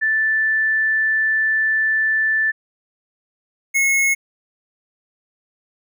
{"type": "tone pair in turn", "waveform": ["sine", "square"], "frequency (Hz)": [1760, 2177], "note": ["A6", "C#7"], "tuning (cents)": [0, -32], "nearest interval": "major third", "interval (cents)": 368, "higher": "second", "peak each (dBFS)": -15, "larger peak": "neither", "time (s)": [[0.01, 2.52], [3.74, 4.15]], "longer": "first", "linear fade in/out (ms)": 20, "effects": []}